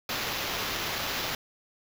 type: noise with sample-and-hold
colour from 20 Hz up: white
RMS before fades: -32 dBFS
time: 0.09-1.35 s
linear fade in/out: 2 ms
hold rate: 8820 Hz
effects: none